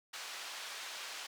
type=band-pass noise; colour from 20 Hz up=white; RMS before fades=-45 dBFS; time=0.13-1.27 s; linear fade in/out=10 ms; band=690 to 4800 Hz; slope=12 dB/octave; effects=none